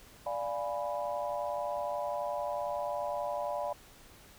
sine chord, D diminished seventh, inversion none, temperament equal, 587.3 / 698.5 / 830.6 / 987.8 Hz, D5 / F5 / Ab5 / Cb6, 0 / 0 / 0 / 0 cents, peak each -35 / -38 / -40 / -39 dBFS, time 0.26-3.73 s, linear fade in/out 5 ms, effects pink hiss -56 dBFS RMS until 4.38 s

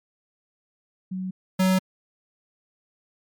sine / square tone pair in turn, 186.5 / 187.21 Hz, F#3 / F#3, +14 / +21 cents, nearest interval unison, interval 7 cents, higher second, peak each -27 / -18 dBFS, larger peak second, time 1.11-1.31 / 1.59-1.79 s, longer neither, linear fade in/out 10 ms, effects MP3 96 kbps

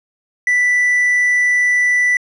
sine tone with hard clipping, 1975.5 Hz, B6, in tune, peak -12 dBFS, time 0.47-2.17 s, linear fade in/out 2 ms, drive 2 dB, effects resampled to 32000 Hz

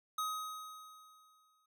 square tone with exponential decay, 1260 Hz, D#6, 21 cents sharp, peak -34 dBFS, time 0.18-1.66 s, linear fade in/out 5 ms, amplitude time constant 320 ms, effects none

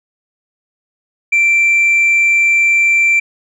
sine tone, 2349 Hz, D7, in tune, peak -6 dBFS, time 1.32-3.2 s, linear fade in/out 10 ms, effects tanh soft clip ceiling -7 dBFS

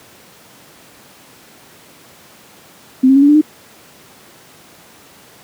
sine tone with pitch steps, 259.5 / 268.2 / 277.2 / 286.4 / 296 / 305.9 Hz, C4 / C4 / C#4 / D4 / D4 / D#4, -14 / +43 / 0 / -43 / +14 / -29 cents, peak -5 dBFS, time 3.03-3.414 s, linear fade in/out 10 ms, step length 64 ms, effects pink hiss -43 dBFS RMS until 5.43 s + high-pass 150 Hz 12 dB/octave

